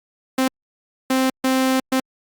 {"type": "tone bursts at uneven times", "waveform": "sawtooth", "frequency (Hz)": 261.6, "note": "C4", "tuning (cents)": 0, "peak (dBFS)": -12, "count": 4, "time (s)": [[0.38, 0.48], [1.1, 1.3], [1.44, 1.8], [1.92, 2]], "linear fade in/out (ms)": 5, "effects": ["Opus 48 kbps"]}